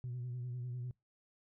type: tone with vibrato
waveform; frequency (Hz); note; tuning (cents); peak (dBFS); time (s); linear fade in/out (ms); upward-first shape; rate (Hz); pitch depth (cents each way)
sine; 123.47; B2; 0; -37; 0.04-0.91; 0; sine; 10; 42
effects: noise-tail reverb RT60 0.2 s tail -26 dB re dry + tanh soft clip ceiling -36 dBFS